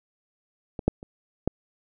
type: clicks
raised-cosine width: 2 ms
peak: -19 / -6 / -27 / -9 dBFS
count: 4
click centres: 0.792 / 0.88 / 1.029 / 1.476 s
effects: none